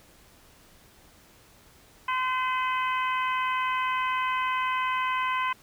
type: harmonic tone with a mistuned harmonic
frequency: 510 Hz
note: C5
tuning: 44 cents flat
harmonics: 2 / 3 / 4 / 5 / 6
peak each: -26 / -34 / -34 / -35 / -40 dBFS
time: 2.08-5.53 s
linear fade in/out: 5 ms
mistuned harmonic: 2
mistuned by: +16 cents
effects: pink hiss -56 dBFS RMS until 5.62 s